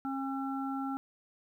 harmonic tone, 270 Hz, C#4, 45 cents flat, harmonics 1 / 3 / 5, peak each -34 / -39 / -41 dBFS, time 0.05-0.97 s, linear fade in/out 0 ms, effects 11-bit

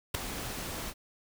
pink noise with ADSR envelope, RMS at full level -26 dBFS, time 0.14-0.94 s, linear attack 10 ms, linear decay 3 ms, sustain -12 dB, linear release 54 ms, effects none

